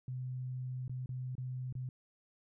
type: tone with dropouts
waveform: sine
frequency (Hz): 127.6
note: C3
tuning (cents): -43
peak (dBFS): -37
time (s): 0.08-1.89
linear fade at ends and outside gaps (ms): 2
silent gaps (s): 0.88-0.895 / 1.06-1.091 / 1.353-1.38 / 1.726-1.752
effects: none